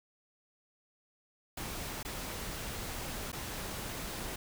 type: noise with dropouts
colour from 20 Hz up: pink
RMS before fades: -40 dBFS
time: 1.57-4.36 s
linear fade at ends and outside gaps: 5 ms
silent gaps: 2.03-2.049 / 3.319-3.328 s
effects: none